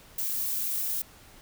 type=noise with amplitude modulation; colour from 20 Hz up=violet; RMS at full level=-28 dBFS; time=0.18-1.02 s; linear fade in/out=5 ms; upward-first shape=sine; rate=214 Hz; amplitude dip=45%; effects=pink hiss -53 dBFS RMS until 1.41 s